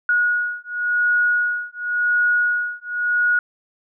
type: beating tone pair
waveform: sine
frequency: 1451 / 1451.92 Hz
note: F#6 / F#6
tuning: -34 / -33 cents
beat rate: 0.92 Hz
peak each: -20 dBFS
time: 0.09-3.39 s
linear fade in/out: 2 ms
effects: none